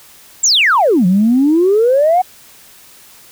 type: exponential two-way sweep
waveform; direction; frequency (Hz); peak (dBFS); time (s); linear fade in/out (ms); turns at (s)
sine; down then up; 7790 to 174.61 to 756; -7; 0.43-2.22; 10; 1.06
effects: tanh soft clip ceiling -3 dBFS + white hiss -42 dBFS RMS until 3.31 s